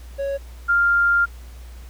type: tone pair in turn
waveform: triangle / sine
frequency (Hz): 554.4 / 1397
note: C#5 / F6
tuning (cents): 0 / 0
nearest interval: octave + major third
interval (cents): 1600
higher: second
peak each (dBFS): -20 / -14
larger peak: second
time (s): 0.18-0.38 / 0.68-1.26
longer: second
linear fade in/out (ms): 20
effects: added 60 Hz sine -36 dBFS peak until 1.89 s + pink hiss -50 dBFS RMS until 1.89 s